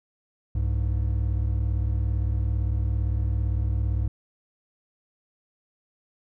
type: tone pair together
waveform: triangle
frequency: 64.2 / 101.91 Hz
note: C2 / G#2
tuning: -32 / -32 cents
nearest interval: minor sixth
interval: 800 cents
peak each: -22 / -24 dBFS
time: 0.55-4.08 s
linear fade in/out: 5 ms
effects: none